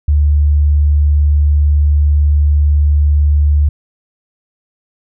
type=tone; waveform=sine; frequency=73.5 Hz; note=D2; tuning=2 cents sharp; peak=-7 dBFS; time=0.08-3.69 s; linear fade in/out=5 ms; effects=none